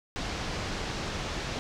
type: low-pass noise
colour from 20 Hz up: pink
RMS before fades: -34 dBFS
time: 0.16-1.59 s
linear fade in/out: 0 ms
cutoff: 6100 Hz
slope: 24 dB/octave
effects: none

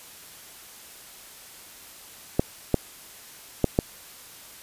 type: clicks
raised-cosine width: 2 ms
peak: -5 dBFS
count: 4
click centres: 2.395 / 2.743 / 3.643 / 3.789 s
effects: white hiss -46 dBFS RMS until 4.62 s + resampled to 32000 Hz

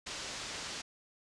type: low-pass noise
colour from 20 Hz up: white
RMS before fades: -42 dBFS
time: 0.06-0.82 s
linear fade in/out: 10 ms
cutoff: 6600 Hz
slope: 24 dB/octave
effects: resampled to 24000 Hz

